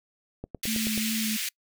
click train, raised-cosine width 2 ms, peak -22 dBFS, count 6, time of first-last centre 0.44-0.977 s, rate 9.31 Hz
pink high-pass noise, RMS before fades -31 dBFS, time 0.63-1.49 s, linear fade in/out 5 ms, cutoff 2100 Hz, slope 24 dB/octave
sine tone with vibrato, 219.4 Hz, A3, 5 cents flat, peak -28 dBFS, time 0.67-1.37 s, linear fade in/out 10 ms, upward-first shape sine, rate 2.7 Hz, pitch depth 20 cents each way
effects noise-tail reverb RT60 0.1 s tail -26 dB re dry

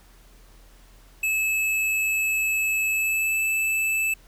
square tone with pitch glide, 2601 to 2628 Hz, E7 to E7, -24 to -6 cents, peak -22 dBFS, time 1.23-4.14 s, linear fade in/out 5 ms, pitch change +18 cents, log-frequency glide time 2.9-3.4 s, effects added 41 Hz sine -50 dBFS peak until 4.27 s + pink hiss -56 dBFS RMS until 4.27 s

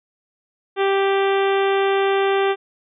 harmonic tone, 392 Hz, G4, in tune, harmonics 1 / 2 / 3 / 4 / 5 / 6 / 7 / 8 / 9, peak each -17 / -23 / -27 / -29 / -31 / -33 / -34 / -35 / -36 dBFS, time 0.76-2.56 s, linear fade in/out 50 ms, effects none

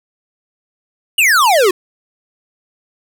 square exponential sweep, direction down, 2965 to 349.2 Hz, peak -9 dBFS, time 1.18-1.71 s, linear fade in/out 5 ms, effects none

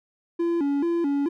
triangle tone with vibrato, 310 Hz, D#4, 6 cents flat, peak -19 dBFS, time 0.39-1.29 s, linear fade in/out 10 ms, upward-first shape square, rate 2.3 Hz, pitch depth 160 cents each way, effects none

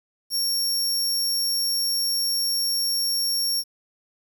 sawtooth tone, 5520 Hz, F8, 21 cents flat, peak -19 dBFS, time 0.3-3.64 s, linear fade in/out 50 ms, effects 8-bit

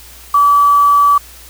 sine tone with quantisation, 1150 Hz, D6, 37 cents flat, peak -6 dBFS, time 0.34-1.18 s, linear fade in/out 5 ms, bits 5, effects added 60 Hz sine -40 dBFS peak until 1.49 s + white hiss -38 dBFS RMS until 1.49 s

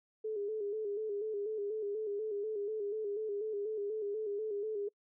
sine tone with vibrato, 420 Hz, G#4, 19 cents sharp, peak -34 dBFS, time 0.24-4.89 s, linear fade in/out 10 ms, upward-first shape square, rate 4.1 Hz, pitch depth 60 cents each way, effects noise-tail reverb RT60 0.1 s tail -26 dB re dry

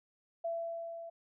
sine tone with level ramp, 670 Hz, E5, 28 cents sharp, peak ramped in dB -32 to -43 dBFS, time 0.44-1.1 s, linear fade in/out 10 ms, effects none

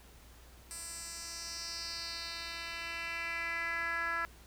10% pulse tone with band-pass filter sweep, 335.1 Hz, E4, 29 cents sharp, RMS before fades -39 dBFS, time 0.71-4.25 s, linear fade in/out 0 ms, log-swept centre 8700 to 1500 Hz, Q 3, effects added 60 Hz sine -56 dBFS peak until 4.46 s + pink hiss -59 dBFS RMS until 4.46 s

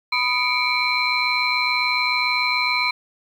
sine tone cluster, 999 / 1244 / 2213 / 2340 / 4089 Hz, B5 / D#6 / C#7 / D7 / C8, +20 / -1 / -3 / -7 / -41 cents, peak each -24 / -30 / -25 / -22 / -24 dBFS, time 0.12-2.91 s, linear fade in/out 5 ms, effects tanh soft clip ceiling -7 dBFS + 8-bit

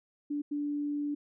sine tone bursts at uneven times, 291.5 Hz, D4, 13 cents flat, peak -30 dBFS, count 2, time 0.3-0.42 / 0.51-1.15 s, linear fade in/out 10 ms, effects none

